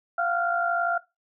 sine tone cluster, 692 / 744 / 1386 / 1444 Hz, F5 / F#5 / F6 / F#6, -16 / +9 / -14 / -43 cents, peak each -26 / -33 / -25 / -34 dBFS, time 0.18-0.98 s, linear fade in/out 5 ms, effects noise-tail reverb RT60 0.2 s tail -17 dB re dry

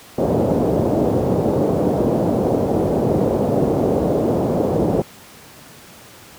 white low-pass noise, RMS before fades -17 dBFS, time 0.18-5.02 s, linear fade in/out 5 ms, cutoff 580 Hz, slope 24 dB/octave, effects pink hiss -42 dBFS RMS until 6.38 s + high-pass 100 Hz 12 dB/octave

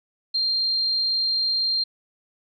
sine tone, 4186 Hz, C8, in tune, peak -20 dBFS, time 0.34-1.84 s, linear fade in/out 10 ms, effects none

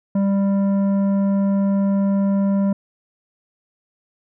triangle tone with tanh clipping, 197.5 Hz, G3, 13 cents sharp, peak -17 dBFS, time 0.15-2.73 s, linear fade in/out 5 ms, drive 14 dB, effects none

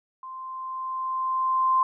sine tone with level ramp, 1043 Hz, C6, 6 cents flat, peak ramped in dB -36 to -17 dBFS, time 0.23-1.83 s, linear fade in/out 2 ms, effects none

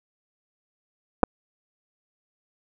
clicks, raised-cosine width 1 ms, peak -3 dBFS, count 2, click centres 1.232 / 1.236 s, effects none

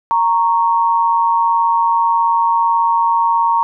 sine tone pair together, 928.7 / 1107 Hz, A#5 / C#6, -7 / -3 cents, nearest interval minor third, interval 304 cents, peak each -12 / -17 dBFS, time 0.11-3.63 s, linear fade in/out 0 ms, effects none

